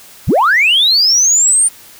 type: linear sweep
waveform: sine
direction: up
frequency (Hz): 30.87 to 9100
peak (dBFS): -6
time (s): 0.27-1.69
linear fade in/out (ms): 20
effects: tanh soft clip ceiling -4 dBFS + white hiss -39 dBFS RMS until 1.99 s